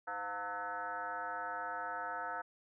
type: tone with frequency modulation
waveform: sine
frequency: 1106 Hz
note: C#6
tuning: 4 cents flat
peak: -37 dBFS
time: 0.07-2.42 s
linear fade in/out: 10 ms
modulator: 198 Hz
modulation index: 2.5
effects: none